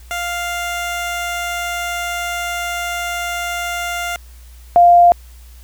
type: tone pair in turn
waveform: 15% pulse / sine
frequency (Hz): 698.5 / 698.5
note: F5 / F5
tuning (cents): 0 / 0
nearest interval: unison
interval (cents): 0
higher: neither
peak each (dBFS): -14 / -5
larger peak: second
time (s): 0.11-4.16 / 4.76-5.12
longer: first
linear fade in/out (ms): 0
effects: added 60 Hz sine -37 dBFS peak until 5.63 s + white hiss -49 dBFS RMS until 5.63 s